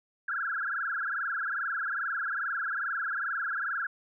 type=tone with frequency modulation; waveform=sine; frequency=1502 Hz; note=F#6; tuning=26 cents sharp; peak=-29 dBFS; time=0.28-3.87 s; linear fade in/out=5 ms; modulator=22.4 Hz; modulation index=7.6; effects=none